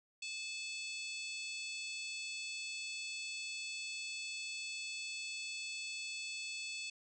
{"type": "harmonic tone with a mistuned harmonic", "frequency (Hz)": 866, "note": "A5", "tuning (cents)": -28, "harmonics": [3, 4, 5, 6, 7, 8, 9, 10], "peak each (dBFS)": [-43, -50, -48, -57, -56, -55, -51, -62], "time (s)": [0.22, 6.9], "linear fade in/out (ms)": 5, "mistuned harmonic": 5, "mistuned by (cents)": 40, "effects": []}